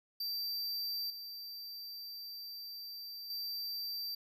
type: tone with level steps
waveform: square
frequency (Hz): 4678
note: D8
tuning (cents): -8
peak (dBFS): -36 / -44 / -38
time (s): 0.2-4.15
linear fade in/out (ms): 5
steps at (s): 1.1 / 3.3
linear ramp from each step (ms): 2
effects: none